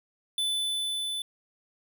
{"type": "tone with level ramp", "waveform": "square", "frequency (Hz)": 3500, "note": "A7", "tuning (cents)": -10, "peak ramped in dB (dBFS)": [-26, -31], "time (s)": [0.38, 1.22], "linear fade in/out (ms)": 2, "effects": []}